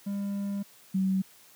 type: tone pair in turn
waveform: triangle / sine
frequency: 200.1 / 190.24 Hz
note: G3 / F#3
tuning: +36 / +48 cents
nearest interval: minor second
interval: 88 cents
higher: first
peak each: -27 / -23 dBFS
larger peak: second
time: 0.06-0.63 / 0.94-1.22 s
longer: first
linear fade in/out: 10 ms
effects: white hiss -56 dBFS RMS until 1.55 s + high-pass 100 Hz 12 dB/octave